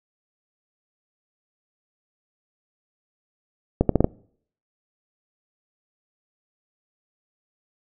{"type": "accelerating click train", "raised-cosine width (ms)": 2, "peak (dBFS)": -3, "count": 5, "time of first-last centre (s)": [3.81, 4.044], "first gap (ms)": 83, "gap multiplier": 0.77, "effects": ["noise-tail reverb RT60 0.6 s tail -24 dB re dry"]}